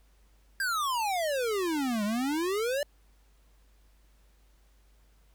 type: exponential two-way sweep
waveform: square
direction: down then up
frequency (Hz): 1629 to 201.3 to 596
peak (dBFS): -28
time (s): 0.6-2.83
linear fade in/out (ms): 2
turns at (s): 2.04
effects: added 50 Hz sine -59 dBFS peak until 5.34 s + pink hiss -69 dBFS RMS until 5.34 s